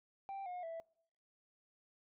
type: tone with pitch steps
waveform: sine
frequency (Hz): 784 / 718.9 / 659.3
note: G5 / F5 / E5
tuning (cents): 0 / +50 / 0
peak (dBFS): -39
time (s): 0.29-0.8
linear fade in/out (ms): 0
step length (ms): 170
effects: noise-tail reverb RT60 0.6 s tail -25 dB re dry + tanh soft clip ceiling -41 dBFS